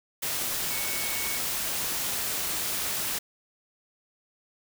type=tone in noise; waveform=sine; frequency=2222 Hz; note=C#7; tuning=4 cents sharp; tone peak=-37 dBFS; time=0.7-1.38 s; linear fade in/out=10 ms; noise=white; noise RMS=-30 dBFS; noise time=0.22-3.19 s; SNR=-10 dB; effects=none